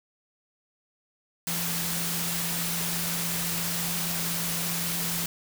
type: tone in noise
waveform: sine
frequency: 170.1 Hz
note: F3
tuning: 45 cents flat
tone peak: -34 dBFS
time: 1.47-5.26 s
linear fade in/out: 2 ms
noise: white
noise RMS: -30 dBFS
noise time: 1.47-5.26 s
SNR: -7 dB
effects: none